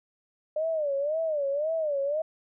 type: tone with vibrato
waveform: sine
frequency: 600 Hz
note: D5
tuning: 37 cents sharp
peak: -25 dBFS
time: 0.56-2.22 s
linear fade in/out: 5 ms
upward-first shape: sine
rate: 1.9 Hz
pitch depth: 150 cents each way
effects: none